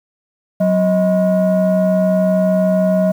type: tone pair together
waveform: sine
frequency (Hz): 185.68 / 630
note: F#3 / D#5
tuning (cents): +6 / +21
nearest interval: octave + major sixth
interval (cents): 2115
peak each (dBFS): -12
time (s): 0.6-3.12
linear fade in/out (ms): 10
effects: tanh soft clip ceiling -8 dBFS + 7-bit